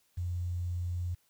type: tone with quantisation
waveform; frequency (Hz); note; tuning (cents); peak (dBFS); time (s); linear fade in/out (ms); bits
sine; 88.3; F2; +20; -31; 0.17-1.15; 10; 10
effects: white hiss -71 dBFS RMS until 1.29 s